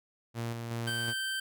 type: tone with tremolo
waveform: sawtooth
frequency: 116.54 Hz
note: A#2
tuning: in tune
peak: -29 dBFS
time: 0.34-1.14 s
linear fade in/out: 50 ms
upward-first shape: square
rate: 2.7 Hz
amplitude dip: 35%
type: tone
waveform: 25% pulse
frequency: 1557 Hz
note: G6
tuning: 12 cents flat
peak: -28 dBFS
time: 0.87-1.4 s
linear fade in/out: 5 ms
effects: none